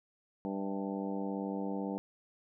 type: harmonic tone with a mistuned harmonic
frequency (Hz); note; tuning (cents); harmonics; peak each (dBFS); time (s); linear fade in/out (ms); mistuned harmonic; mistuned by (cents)
98; G2; 0; 2 / 3 / 4 / 5 / 6 / 7 / 8 / 9; -37 / -39 / -45 / -42 / -49 / -48 / -47 / -47; 0.45-1.98; 0; 7; -62
effects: none